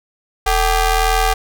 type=ring-modulated tone; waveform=sawtooth; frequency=403.7 Hz; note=G#4; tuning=49 cents flat; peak=-6 dBFS; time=0.46-1.34 s; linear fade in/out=10 ms; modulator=363 Hz; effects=none